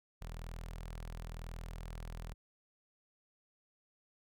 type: tone with notch filter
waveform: sawtooth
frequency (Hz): 41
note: E1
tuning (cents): -9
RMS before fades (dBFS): -45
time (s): 0.21-2.34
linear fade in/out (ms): 10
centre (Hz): 300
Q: 1.2
effects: none